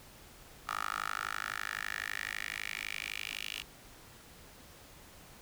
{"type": "tone with high-pass filter sweep", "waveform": "10% pulse", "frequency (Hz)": 51.91, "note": "G#1", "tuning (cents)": 0, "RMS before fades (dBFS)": -39, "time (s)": [0.67, 3.63], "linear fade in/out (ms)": 20, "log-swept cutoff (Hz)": [1200, 2800], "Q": 4.3, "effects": ["pink hiss -55 dBFS RMS until 5.41 s"]}